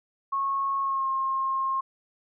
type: tone with pitch glide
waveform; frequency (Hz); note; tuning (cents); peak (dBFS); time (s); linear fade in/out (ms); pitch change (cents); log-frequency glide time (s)
sine; 1095 to 1068.8; C#6 to C6; -22 to +36; -24; 0.32-1.81; 10; -42; 0.81-1.08
effects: none